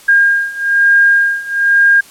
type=beating tone pair; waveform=sine; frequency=1614 / 1615.1 Hz; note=G#6 / G#6; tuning=-50 / -49 cents; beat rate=1.1 Hz; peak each=-12 / -10 dBFS; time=0.08-2.01 s; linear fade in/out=10 ms; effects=white hiss -40 dBFS RMS until 2.1 s + low-pass 12000 Hz 12 dB/octave